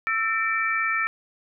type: tone cluster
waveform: sine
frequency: 1325 / 1804 / 2321 Hz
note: E6 / A6 / D7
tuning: +9 / +43 / -21 cents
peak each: -26 dBFS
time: 0.07-1.07 s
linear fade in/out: 0 ms
effects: none